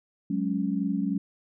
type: chord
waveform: sine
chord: F# suspended second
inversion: none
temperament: just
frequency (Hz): 185 / 208.1 / 277.5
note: F#3 / G#3 / C#4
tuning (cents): 0 / +4 / +2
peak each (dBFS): -29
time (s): 0.3-1.18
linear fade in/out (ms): 5
effects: none